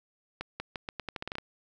accelerating click train, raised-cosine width 0.3 ms, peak -19 dBFS, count 12, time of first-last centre 0.41-1.384 s, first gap 190 ms, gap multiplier 0.83, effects none

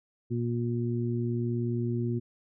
harmonic tone, 118.8 Hz, A#2, 33 cents sharp, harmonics 1 / 2 / 3, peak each -29 / -32 / -34 dBFS, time 0.3-2.2 s, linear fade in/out 20 ms, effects none

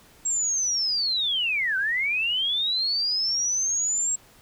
sine linear two-way sweep, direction down then up, 7620 to 1500 to 7620 Hz, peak -22 dBFS, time 0.25-4.16 s, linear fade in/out 10 ms, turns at 1.77 s, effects pink hiss -54 dBFS RMS until 4.41 s

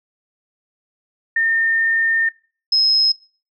sine tone pair in turn, 1817 / 5139 Hz, A#6 / E8, -45 / -45 cents, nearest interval octave + tritone, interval 1800 cents, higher second, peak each -14 / -12 dBFS, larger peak second, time 1.36-2.29 / 2.72-3.12 s, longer first, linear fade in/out 5 ms, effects noise-tail reverb RT60 0.4 s tail -23 dB re dry

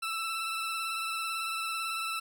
20% pulse tone with vibrato, 1326 Hz, E6, 10 cents sharp, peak -27 dBFS, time 0.02-2.2 s, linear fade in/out 10 ms, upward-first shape sine, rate 18 Hz, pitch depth 25 cents each way, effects none

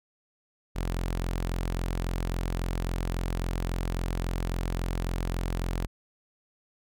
sawtooth tone, 43.65 Hz, F1, in tune, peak -24 dBFS, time 0.75-5.87 s, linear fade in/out 20 ms, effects none

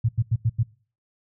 sine tone bursts, 114.2 Hz, A#2, 35 cents flat, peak -17 dBFS, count 5, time 0.04-0.633 s, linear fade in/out 10 ms, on 49 ms, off 87 ms, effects noise-tail reverb RT60 0.4 s tail -23 dB re dry

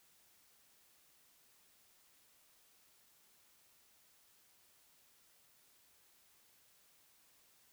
silence, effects white hiss -69 dBFS RMS until 7.72 s

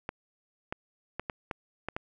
clicks, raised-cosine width 0.5 ms, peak -18 dBFS, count 7, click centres 0.091 / 0.725 / 1.196 / 1.298 / 1.512 / 1.886 / 1.965 s, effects none

